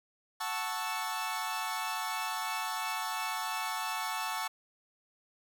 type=chord; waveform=sawtooth; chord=F# minor seventh; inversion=none; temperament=equal; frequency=740 / 880 / 1108.7 / 1318.5 Hz; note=F#5 / A5 / C#6 / E6; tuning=0 / 0 / 0 / 0 cents; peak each=-37 / -33 / -35 / -36 dBFS; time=0.4-4.48 s; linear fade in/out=10 ms; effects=none